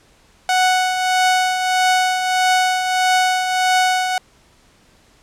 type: tone with tremolo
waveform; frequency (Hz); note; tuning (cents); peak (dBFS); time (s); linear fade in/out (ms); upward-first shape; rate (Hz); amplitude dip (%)
sawtooth; 740; F#5; 0; -8; 0.49-4.18; 2; triangle; 1.6; 55
effects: pink hiss -53 dBFS RMS until 5.22 s + low-pass 9000 Hz 12 dB/octave